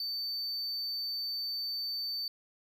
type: tone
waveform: triangle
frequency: 4560 Hz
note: C#8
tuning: 48 cents sharp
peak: -32 dBFS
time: 0-2.28 s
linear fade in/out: 2 ms
effects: 11-bit